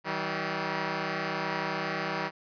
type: tone pair together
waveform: 5% pulse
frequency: 160 / 192.26 Hz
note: D#3 / G3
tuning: +49 / -33 cents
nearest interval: minor third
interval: 318 cents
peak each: -21 dBFS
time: 0.04-2.31 s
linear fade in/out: 50 ms
effects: resampled to 11025 Hz